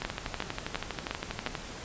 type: two click trains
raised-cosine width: 0.3 ms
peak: -14 / -16 dBFS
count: 5 / 20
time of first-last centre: 0.05-1.463 / 0.02-1.552 s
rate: 2.83 / 12.4 Hz
effects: pink hiss -42 dBFS RMS until 1.84 s + resampled to 16000 Hz